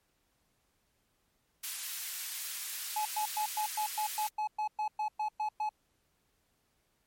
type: high-pass noise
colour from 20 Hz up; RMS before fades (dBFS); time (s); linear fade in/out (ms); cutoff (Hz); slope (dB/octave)
white; -39; 1.63-4.29; 10; 1600; 12
type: tone bursts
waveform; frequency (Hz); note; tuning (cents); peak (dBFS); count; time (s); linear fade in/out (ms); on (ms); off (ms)
triangle; 853; G#5; +46; -28; 14; 2.96-5.692; 5; 93; 110
effects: pink hiss -75 dBFS RMS until 7.06 s + MP3 64 kbps